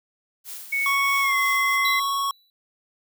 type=noise with tremolo; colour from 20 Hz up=blue; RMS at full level=-35 dBFS; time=0.44-1.79 s; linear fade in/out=50 ms; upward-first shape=triangle; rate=3.1 Hz; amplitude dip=60%
type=tone with pitch glide; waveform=sine; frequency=2217 to 2057 Hz; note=C#7 to C7; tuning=0 to -30 cents; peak=-21 dBFS; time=0.72-2 s; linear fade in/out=10 ms; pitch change=-130 cents; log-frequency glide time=1.2-1.36 s
type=tone with vibrato; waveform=square; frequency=1108.7 Hz; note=C#6; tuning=in tune; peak=-23 dBFS; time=0.86-2.31 s; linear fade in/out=2 ms; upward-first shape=square; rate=20 Hz; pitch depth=12 cents each way
type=tone with exponential decay; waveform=square; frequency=3951 Hz; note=B7; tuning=in tune; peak=-24 dBFS; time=1.85-2.5 s; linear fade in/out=1 ms; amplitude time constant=140 ms
effects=none